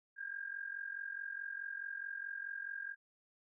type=tone with amplitude modulation; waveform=sine; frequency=1611 Hz; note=G6; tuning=47 cents sharp; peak=-37 dBFS; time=0.16-2.96 s; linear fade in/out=50 ms; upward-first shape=sine; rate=44.7 Hz; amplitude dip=80%; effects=none